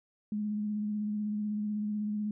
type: tone with vibrato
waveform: sine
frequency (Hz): 210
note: G#3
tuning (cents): +19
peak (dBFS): -30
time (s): 0.32-2.31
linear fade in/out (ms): 2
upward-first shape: sine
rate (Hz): 16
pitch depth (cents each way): 22
effects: none